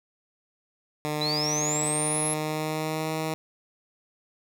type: tone with pitch glide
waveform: 10% pulse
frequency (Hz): 150.9 to 158.04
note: D3 to D#3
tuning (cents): +47 to +27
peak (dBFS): -19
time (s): 1.05-3.34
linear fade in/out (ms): 0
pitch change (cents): +80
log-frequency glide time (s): 1.83-3.13
type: linear sweep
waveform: sine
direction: up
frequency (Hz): 3880 to 11100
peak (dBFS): -26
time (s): 1.21-2.34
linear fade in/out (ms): 5
effects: none